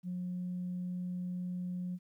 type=tone; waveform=sine; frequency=179.8 Hz; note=F#3; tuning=49 cents flat; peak=-34 dBFS; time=0.03-1.99 s; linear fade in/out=50 ms; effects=tanh soft clip ceiling -31 dBFS + 12-bit